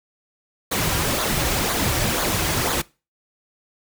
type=noise with flanger; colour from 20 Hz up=pink; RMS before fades=-22 dBFS; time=0.71-2.82 s; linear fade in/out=10 ms; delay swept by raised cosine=0.36 to 4.76 ms; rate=2 Hz; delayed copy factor=-0.55; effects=noise-tail reverb RT60 0.3 s tail -22 dB re dry